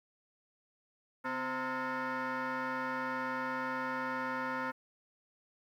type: tone with frequency modulation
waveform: sine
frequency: 256 Hz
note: C4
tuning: 38 cents flat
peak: -31 dBFS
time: 1.24-4.72 s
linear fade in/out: 20 ms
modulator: 389 Hz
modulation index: 4
effects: tanh soft clip ceiling -32 dBFS + 11-bit